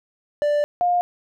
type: tone pair in turn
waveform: triangle / sine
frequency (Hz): 588 / 708.9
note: D5 / F5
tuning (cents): +2 / +26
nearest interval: minor third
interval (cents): 324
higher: second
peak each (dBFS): -15 / -16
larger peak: first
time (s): 0.42-0.64 / 0.81-1.01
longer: first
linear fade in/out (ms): 0
effects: none